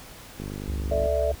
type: click train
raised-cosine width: 3 ms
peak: -22 dBFS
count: 34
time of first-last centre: 0.4-1.059 s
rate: 50.1 Hz
type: tone with vibrato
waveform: sine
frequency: 68.4 Hz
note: C#2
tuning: 23 cents flat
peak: -27 dBFS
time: 0.68-1.35 s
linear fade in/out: 5 ms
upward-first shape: triangle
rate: 5.1 Hz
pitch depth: 54 cents each way
type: chord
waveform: sine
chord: A suspended fourth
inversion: none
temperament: just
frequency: 440 / 586.7 / 660 Hz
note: A4 / D5 / E5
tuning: 0 / -2 / +2 cents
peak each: -30 / -25 / -26 dBFS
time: 0.91-1.32 s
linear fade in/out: 5 ms
effects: pink hiss -45 dBFS RMS until 1.4 s